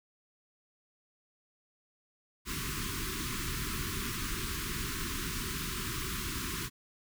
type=band-stop noise; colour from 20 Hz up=pink; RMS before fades=-36 dBFS; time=2.45-6.7 s; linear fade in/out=50 ms; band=410 to 1000 Hz; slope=96 dB/octave; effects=none